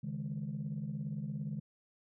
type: chord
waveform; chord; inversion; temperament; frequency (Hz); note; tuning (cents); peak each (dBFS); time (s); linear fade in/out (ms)
sine; C# suspended second; none; just; 138.59 / 155.92 / 207.9; C#3 / D#3 / G#3; 0 / +4 / +2; -40 / -39 / -40; 0.03-1.6; 10
effects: tanh soft clip ceiling -30 dBFS

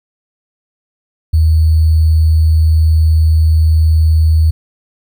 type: tone with sample-and-hold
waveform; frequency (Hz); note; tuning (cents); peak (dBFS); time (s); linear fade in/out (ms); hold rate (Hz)
sine; 79.5; D#2; +38; -6; 1.33-4.51; 10; 4410
effects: none

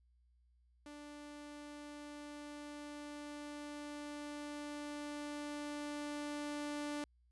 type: tone with level ramp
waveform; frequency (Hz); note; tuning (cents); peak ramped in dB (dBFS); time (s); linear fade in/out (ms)
sawtooth; 293.7; D4; 0; -46 to -35; 0.86-7.04; 2
effects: added 60 Hz sine -68 dBFS peak until 7.31 s + resampled to 24000 Hz

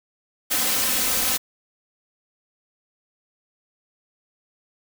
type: noise with comb filter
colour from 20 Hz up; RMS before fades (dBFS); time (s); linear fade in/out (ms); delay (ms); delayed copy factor
white; -22; 0.5-1.38; 20; 3.9; +0.75
effects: none

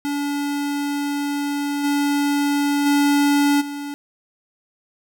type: tone with level steps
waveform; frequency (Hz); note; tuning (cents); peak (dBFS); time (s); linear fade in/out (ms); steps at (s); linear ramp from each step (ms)
square; 286.7; D4; -42; -22 / -18 / -15 / -28; 0.05-3.94; 0; 1.83 / 2.85 / 3.6; 20
effects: none

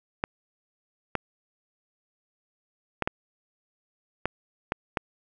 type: clicks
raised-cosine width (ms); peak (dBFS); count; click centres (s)
0.5; -10; 7; 0.239 / 1.153 / 3.023 / 3.075 / 4.256 / 4.721 / 4.972
effects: none

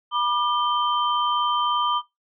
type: tone cluster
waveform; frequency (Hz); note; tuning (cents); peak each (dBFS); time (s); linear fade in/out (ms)
sine; 974 / 1197 / 3109; B5 / D6 / G7; -24 / +33 / -15; -25 / -22 / -28; 0.11-2.02; 50
effects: noise-tail reverb RT60 0.2 s tail -22 dB re dry

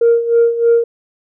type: tone with tremolo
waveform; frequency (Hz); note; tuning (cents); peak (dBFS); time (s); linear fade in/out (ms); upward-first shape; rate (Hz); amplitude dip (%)
sine; 466.6; A#4; +2; -5; 0.01-0.84; 5; sine; 3.2; 75
effects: tanh soft clip ceiling -4 dBFS

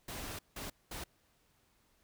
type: noise bursts at uneven times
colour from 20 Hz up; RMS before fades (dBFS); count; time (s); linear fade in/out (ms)
pink; -43; 3; 0.08-0.39 / 0.56-0.7 / 0.91-1.04; 5
effects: pink hiss -72 dBFS RMS until 2.03 s

